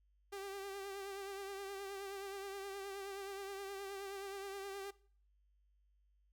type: tone with vibrato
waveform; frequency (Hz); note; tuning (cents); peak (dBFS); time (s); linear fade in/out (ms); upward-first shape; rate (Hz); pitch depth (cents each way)
sawtooth; 393.9; G4; +8; -40; 0.32-4.91; 10; triangle; 9.5; 47
effects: noise-tail reverb RT60 0.5 s tail -20 dB re dry + added 50 Hz sine -70 dBFS peak until 6.32 s